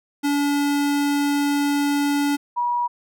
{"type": "tone pair in turn", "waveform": ["square", "sine"], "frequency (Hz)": [286.7, 964.3], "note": ["D4", "B5"], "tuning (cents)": [-42, -42], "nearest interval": "octave + major sixth", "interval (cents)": 2100, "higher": "second", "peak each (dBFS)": -19, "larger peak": "neither", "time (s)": [[0.23, 2.37], [2.56, 2.88]], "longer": "first", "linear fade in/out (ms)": 20, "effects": []}